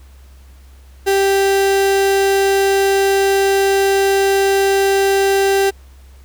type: tone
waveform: 35% pulse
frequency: 392 Hz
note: G4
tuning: in tune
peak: -10 dBFS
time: 1.06-5.71 s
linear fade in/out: 20 ms
effects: added 66 Hz sine -39 dBFS peak until 6.24 s + pink hiss -52 dBFS RMS until 6.24 s